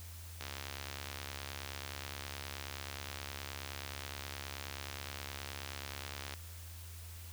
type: click train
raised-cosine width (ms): 0.2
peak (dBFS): -24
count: 413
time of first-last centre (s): 0.41-6.338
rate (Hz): 69.5
effects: added 84 Hz sine -47 dBFS peak until 7.32 s + white hiss -54 dBFS RMS until 7.32 s